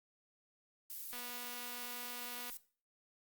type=noise; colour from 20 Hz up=violet; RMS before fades=-46 dBFS; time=0.9-2.57 s; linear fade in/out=0 ms
type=click train; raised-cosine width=0.2 ms; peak=-31 dBFS; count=335; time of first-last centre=1.13-2.499 s; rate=244 Hz
effects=noise-tail reverb RT60 0.4 s tail -17 dB re dry + Opus 48 kbps